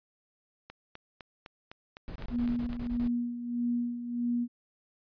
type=click train; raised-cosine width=0.3 ms; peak=-28 dBFS; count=9; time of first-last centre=0.7-2.73 s; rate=3.94 Hz
type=noise bursts; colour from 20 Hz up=brown; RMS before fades=-39 dBFS; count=10; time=2.08-3.074 s; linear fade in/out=0 ms; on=76 ms; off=26 ms
type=tone with tremolo; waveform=sine; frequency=240 Hz; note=B3; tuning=49 cents flat; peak=-26 dBFS; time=2.3-4.48 s; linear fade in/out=50 ms; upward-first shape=sine; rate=1.6 Hz; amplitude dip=65%
effects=resampled to 11025 Hz